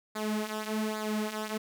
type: tone with flanger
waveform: sawtooth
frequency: 215.1 Hz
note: A3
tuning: 39 cents flat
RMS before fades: -33 dBFS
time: 0.15-1.58 s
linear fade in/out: 10 ms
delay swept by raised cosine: 0.34 to 5.14 ms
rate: 1.2 Hz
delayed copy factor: -0.7
effects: none